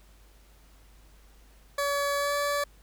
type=tone with pitch glide; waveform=20% pulse; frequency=568 to 575.6 Hz; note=C#5 to D5; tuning=+42 to -35 cents; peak=-21 dBFS; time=1.78-2.64 s; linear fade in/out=5 ms; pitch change=+23 cents; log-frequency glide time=2.17-2.34 s; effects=added 50 Hz sine -54 dBFS peak until 2.82 s + pink hiss -61 dBFS RMS until 2.82 s